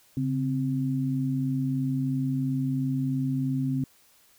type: tone pair together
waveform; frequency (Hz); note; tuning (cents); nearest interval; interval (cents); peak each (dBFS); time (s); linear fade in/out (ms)
sine; 138.58 / 261.6; C#3 / C4; 0 / 0; major seventh; 1100; -27; 0.17-3.84; 2
effects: white hiss -60 dBFS RMS until 4.38 s